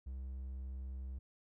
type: tone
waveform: triangle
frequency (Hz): 65.3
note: C2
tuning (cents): -3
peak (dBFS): -39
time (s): 0.06-1.19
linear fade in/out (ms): 10
effects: none